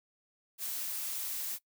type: noise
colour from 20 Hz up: blue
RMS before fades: -37 dBFS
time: 0.58-1.59 s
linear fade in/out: 50 ms
effects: noise-tail reverb RT60 0.1 s tail -21 dB re dry